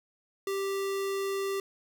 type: tone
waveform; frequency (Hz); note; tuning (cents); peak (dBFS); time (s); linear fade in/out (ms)
square; 392; G4; 0; -30; 0.47-1.6; 2
effects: none